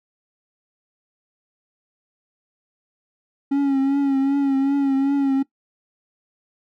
triangle tone with vibrato, 275.2 Hz, C#4, 12 cents flat, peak -14 dBFS, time 3.51-5.43 s, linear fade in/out 10 ms, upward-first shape triangle, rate 2.6 Hz, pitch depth 50 cents each way, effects noise-tail reverb RT60 0.1 s tail -19 dB re dry

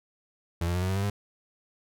35% pulse tone with pitch steps, 84.8 / 87.39 / 90.05 / 92.8 / 95.63 / 98.54 / 101.55 Hz, E2 / F2 / F#2 / F#2 / G2 / G2 / G#2, +50 / +2 / -46 / +6 / -42 / +10 / -38 cents, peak -24 dBFS, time 0.61-1.1 s, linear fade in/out 5 ms, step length 70 ms, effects none

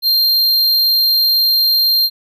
square tone, 4186 Hz, C8, in tune, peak -11 dBFS, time 0.02-2.1 s, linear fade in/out 50 ms, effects none

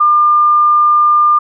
sine tone, 1200 Hz, D6, 37 cents sharp, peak -6 dBFS, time 0-1.39 s, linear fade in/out 10 ms, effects none

